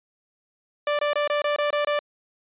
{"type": "tone bursts", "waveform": "sawtooth", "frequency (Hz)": 587.3, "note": "D5", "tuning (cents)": 0, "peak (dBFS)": -17, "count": 8, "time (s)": [0.87, 1.991], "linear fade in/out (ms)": 2, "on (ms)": 120, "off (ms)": 23, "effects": ["resampled to 8000 Hz"]}